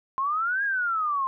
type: exponential two-way sweep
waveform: sine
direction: up then down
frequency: 1046.5 to 1661.2 to 1046.5 Hz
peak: -23 dBFS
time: 0.18-1.27 s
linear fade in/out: 0 ms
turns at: 0.64 s
effects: none